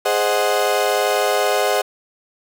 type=chord; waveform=35% pulse; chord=Ab dominant seventh; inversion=none; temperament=equal; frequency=415.3 / 523.3 / 622.3 / 740 Hz; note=Ab4 / C5 / Eb5 / Gb5; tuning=0 / 0 / 0 / 0 cents; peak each=-20 dBFS; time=0.05-1.82 s; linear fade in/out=10 ms; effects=none